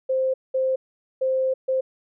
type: tone bursts at uneven times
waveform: sine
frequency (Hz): 523.3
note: C5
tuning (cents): 0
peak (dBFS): -19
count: 4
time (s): 0.09-0.34 / 0.54-0.76 / 1.21-1.54 / 1.68-1.81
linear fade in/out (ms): 10
effects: none